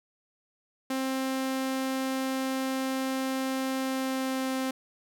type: tone with pitch glide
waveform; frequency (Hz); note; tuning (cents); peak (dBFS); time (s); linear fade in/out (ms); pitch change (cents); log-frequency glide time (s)
sawtooth; 264.1 to 262.4; C4 to C4; +16 to +5; -24; 0.9-4.71; 5; -11; 3.78-4.57
effects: none